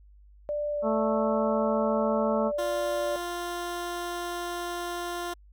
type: tone with pitch glide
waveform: sine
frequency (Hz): 590 to 585.9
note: D5 to D5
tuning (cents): +8 to -4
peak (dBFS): -27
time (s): 0.49-3.16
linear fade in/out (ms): 0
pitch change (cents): -12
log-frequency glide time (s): 0.71-0.78
type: harmonic tone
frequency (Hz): 220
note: A3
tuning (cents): 0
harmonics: 1 / 2 / 3 / 4 / 5 / 6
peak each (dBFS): -28 / -31 / -33 / -34 / -35 / -36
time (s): 0.82-2.52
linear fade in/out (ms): 50
type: tone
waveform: 15% pulse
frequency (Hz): 349.2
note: F4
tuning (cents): 0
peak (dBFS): -25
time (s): 2.58-5.34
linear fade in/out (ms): 10
effects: added 50 Hz sine -51 dBFS peak until 5.52 s